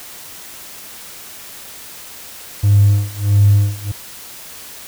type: tone with tremolo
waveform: triangle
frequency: 101.7 Hz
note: G#2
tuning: 36 cents flat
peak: -3 dBFS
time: 2.63-3.92 s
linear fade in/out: 10 ms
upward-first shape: sine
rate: 1.5 Hz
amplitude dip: 95%
effects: tanh soft clip ceiling -4 dBFS + white hiss -35 dBFS RMS until 4.87 s